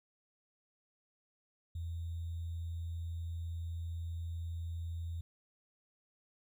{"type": "tone with sample-and-hold", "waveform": "sine", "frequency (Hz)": 83.9, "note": "E2", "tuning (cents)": 31, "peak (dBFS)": -37, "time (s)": [1.75, 5.21], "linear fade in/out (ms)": 5, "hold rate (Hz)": 3675, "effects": []}